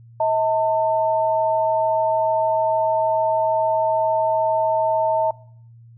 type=tone pair together; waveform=sine; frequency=639 / 896.7 Hz; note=D#5 / A5; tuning=+46 / +33 cents; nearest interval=tritone; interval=587 cents; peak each=-19 dBFS; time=0.2-5.31 s; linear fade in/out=5 ms; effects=noise-tail reverb RT60 0.6 s tail -21 dB re dry + added 116 Hz sine -43 dBFS peak until 5.97 s